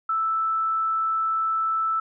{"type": "tone", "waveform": "sine", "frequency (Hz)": 1318.5, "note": "E6", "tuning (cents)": 0, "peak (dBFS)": -21, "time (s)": [0.09, 2], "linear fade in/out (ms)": 5, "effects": []}